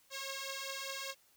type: beating tone pair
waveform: 5% pulse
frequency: 540 / 545 Hz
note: C#5 / C#5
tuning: -45 / -29 cents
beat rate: 5 Hz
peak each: -31 dBFS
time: 0.1-1.15 s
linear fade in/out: 50 ms
effects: white hiss -68 dBFS RMS until 1.36 s